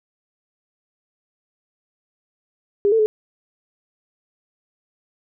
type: tone with pitch steps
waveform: sine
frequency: 405.8 / 448.1 / 429.2 Hz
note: G#4 / A4 / A4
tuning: -40 / +32 / -43 cents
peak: -13 dBFS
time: 2.85-3.06 s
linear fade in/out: 0 ms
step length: 70 ms
effects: none